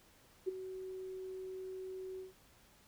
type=tone with ADSR envelope; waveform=sine; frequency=375.4 Hz; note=F#4; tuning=25 cents sharp; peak=-30 dBFS; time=0.46-2.33 s; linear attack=24 ms; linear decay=15 ms; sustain=-12 dB; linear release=140 ms; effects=pink hiss -65 dBFS RMS until 2.87 s